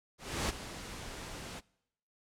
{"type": "noise with ADSR envelope", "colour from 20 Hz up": "pink", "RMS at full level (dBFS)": -32, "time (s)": [0.18, 1.61], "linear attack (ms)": 310, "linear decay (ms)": 21, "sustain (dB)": -12, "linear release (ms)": 28, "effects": ["noise-tail reverb RT60 0.8 s tail -24 dB re dry", "low-pass 9000 Hz 12 dB/octave"]}